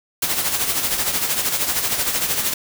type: noise with tremolo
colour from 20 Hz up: white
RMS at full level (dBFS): -19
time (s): 0.22-2.54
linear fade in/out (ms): 5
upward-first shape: sine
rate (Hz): 13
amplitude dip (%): 55
effects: none